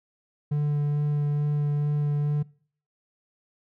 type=tone with vibrato; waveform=triangle; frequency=146.83 Hz; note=D3; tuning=in tune; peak=-20 dBFS; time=0.51-2.43 s; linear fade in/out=10 ms; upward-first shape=sine; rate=2.3 Hz; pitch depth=10 cents each way; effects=noise-tail reverb RT60 0.5 s tail -23 dB re dry